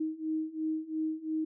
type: beating tone pair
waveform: sine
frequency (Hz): 313.2 / 316.1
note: D#4 / D#4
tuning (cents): +11 / +27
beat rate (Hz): 2.9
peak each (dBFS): -35 / -33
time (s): 0-1.45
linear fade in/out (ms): 10
effects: none